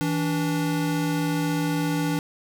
square tone pair together, 162.9 / 290.3 Hz, E3 / D4, -20 / -20 cents, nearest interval minor seventh, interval 1000 cents, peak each -26 dBFS, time 0.01-2.19 s, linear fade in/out 0 ms, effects none

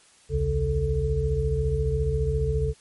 sine tone cluster, 61.1 / 75.6 / 138.7 / 440.7 Hz, B1 / D#2 / C#3 / A4, -18 / -49 / +1 / +3 cents, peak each -27 dBFS, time 0.29-2.74 s, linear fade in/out 50 ms, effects white hiss -56 dBFS RMS until 2.8 s + MP3 48 kbps

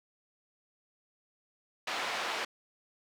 pink band-pass noise, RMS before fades -35 dBFS, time 1.87-2.45 s, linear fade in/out 5 ms, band 700 to 3700 Hz, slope 12 dB/octave, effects none

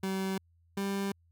30% pulse tone pair in turn, 191.3 / 197.48 Hz, G3 / G3, -42 / +13 cents, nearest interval minor second, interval 55 cents, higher second, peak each -28 dBFS, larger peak neither, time 0.03-0.38 / 0.77-1.12 s, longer neither, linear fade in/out 5 ms, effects added 84 Hz sine -63 dBFS peak until 1.31 s

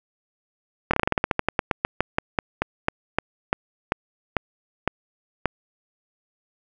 slowing click train, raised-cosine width 0.5 ms, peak -4 dBFS, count 26, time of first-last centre 0.91-5.457 s, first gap 25 ms, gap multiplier 1.14, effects none

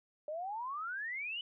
sine exponential sweep, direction up, 587.3 to 3018 Hz, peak -37 dBFS, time 0.28-1.41 s, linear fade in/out 2 ms, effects none

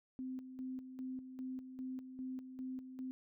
sine tone with tremolo, 258.5 Hz, C4, 21 cents flat, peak -40 dBFS, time 0.19-3.11 s, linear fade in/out 0 ms, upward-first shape square, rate 2.5 Hz, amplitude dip 60%, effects none

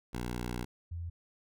10% pulse / sine tone pair in turn, 60.4 / 85.02 Hz, B1 / F2, -38 / -46 cents, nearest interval tritone, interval 592 cents, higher second, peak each -27 / -36 dBFS, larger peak first, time 0.13-0.65 / 0.91-1.1 s, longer first, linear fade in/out 10 ms, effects none

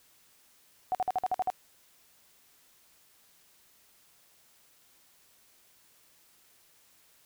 sine tone bursts, 743 Hz, F#5, 7 cents sharp, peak -25 dBFS, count 8, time 0.92-1.501 s, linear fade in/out 0 ms, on 28 ms, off 51 ms, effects white hiss -63 dBFS RMS until 7.25 s

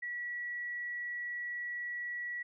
sine tone, 1936 Hz, B6, 35 cents flat, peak -36 dBFS, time 0.02-2.43 s, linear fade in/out 10 ms, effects none

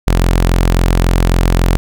sawtooth tone, 43.65 Hz, F1, in tune, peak -5 dBFS, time 0.07-1.77 s, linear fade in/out 0 ms, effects none

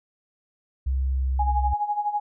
sine tone with pitch glide, 66.1 to 65.42 Hz, C2 to C2, +18 to 0 cents, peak -21 dBFS, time 0.86-1.74 s, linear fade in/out 10 ms, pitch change -18 cents, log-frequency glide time 1.07-1.31 s
sine tone with tremolo, 830.6 Hz, G#5, in tune, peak -20 dBFS, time 1.39-2.2 s, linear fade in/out 5 ms, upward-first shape sine, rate 12 Hz, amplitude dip 75%
effects none

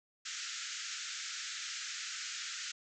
white band-pass noise, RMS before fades -42 dBFS, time 0.25-2.72 s, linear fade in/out 10 ms, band 1300 to 7400 Hz, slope 96 dB/octave, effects none

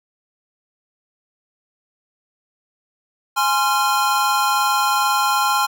square chord, F minor, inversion first, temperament equal with one note detuned, 830.6 / 1046.5 / 1376.9 Hz, Ab5 / C6 / F6, 0 / 0 / -25 cents, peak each -21 dBFS, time 3.36-5.67 s, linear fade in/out 20 ms, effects none

